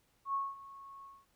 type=tone with ADSR envelope; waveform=sine; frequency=1100 Hz; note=C#6; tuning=14 cents flat; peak=-30 dBFS; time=0.25-1.26 s; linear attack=90 ms; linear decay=210 ms; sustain=-18 dB; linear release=220 ms; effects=pink hiss -73 dBFS RMS until 1.35 s